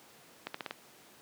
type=accelerating click train; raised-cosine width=0.3 ms; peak=-20 dBFS; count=5; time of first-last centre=0.47-0.709 s; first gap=74 ms; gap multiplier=0.86; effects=pink hiss -57 dBFS RMS until 1.21 s + high-pass 200 Hz 12 dB/octave